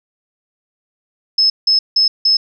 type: tone bursts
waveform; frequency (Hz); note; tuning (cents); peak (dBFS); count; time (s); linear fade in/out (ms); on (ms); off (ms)
sine; 5200; E8; -24; -9; 4; 1.38-2.37; 5; 120; 170
effects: none